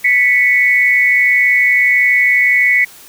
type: tone pair together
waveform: sine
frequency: 1975.5 / 2217 Hz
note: B6 / C#7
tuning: 0 / 0 cents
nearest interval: major second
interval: 200 cents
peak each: -11 dBFS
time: 0.04-2.85 s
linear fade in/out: 10 ms
effects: white hiss -39 dBFS RMS until 3.08 s